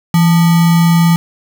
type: tone with sample-and-hold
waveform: sine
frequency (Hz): 167.7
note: E3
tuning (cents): +30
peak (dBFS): -6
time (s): 0.14-1.16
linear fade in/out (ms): 2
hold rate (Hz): 1050
effects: none